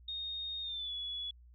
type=tone with pitch glide; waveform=sine; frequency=3704 to 3397 Hz; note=A#7 to G#7; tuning=-12 to +38 cents; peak=-37 dBFS; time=0.08-1.31 s; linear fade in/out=5 ms; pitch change=-150 cents; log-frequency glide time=0.62-0.93 s; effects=added 60 Hz sine -55 dBFS peak until 1.54 s